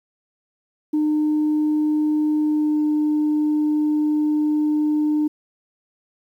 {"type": "tone with pitch glide", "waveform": "sine", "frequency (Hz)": [303.8, 301.9], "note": ["D#4", "D4"], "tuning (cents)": [-41, 48], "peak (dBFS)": -15, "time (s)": [0.93, 5.28], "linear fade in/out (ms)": 10, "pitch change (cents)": -11, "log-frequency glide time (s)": [2.38, 2.84], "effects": ["tanh soft clip ceiling -14 dBFS", "9-bit"]}